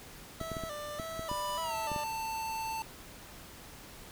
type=tone with vibrato; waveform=25% pulse; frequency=622.3 Hz; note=D#5; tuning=in tune; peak=-35 dBFS; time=0.4-2.04 s; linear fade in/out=5 ms; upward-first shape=square; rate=1.7 Hz; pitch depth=83 cents each way
type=clicks; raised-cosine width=3 ms; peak=-26 dBFS; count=9; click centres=0.413 / 0.517 / 0.568 / 0.637 / 0.998 / 1.194 / 1.315 / 1.917 / 1.962 s
type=tone with pitch glide; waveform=square; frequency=987.8 to 890.3 Hz; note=B5 to A5; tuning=0 to +20 cents; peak=-35 dBFS; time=1.29-2.82 s; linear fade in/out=0 ms; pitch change=-180 cents; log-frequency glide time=1.62-1.75 s
effects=pink hiss -50 dBFS RMS until 4.11 s